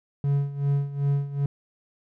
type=tone with tremolo; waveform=triangle; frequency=141.2 Hz; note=C#3; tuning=32 cents sharp; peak=-17 dBFS; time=0.24-1.46 s; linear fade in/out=2 ms; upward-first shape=sine; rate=2.6 Hz; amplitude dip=80%; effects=none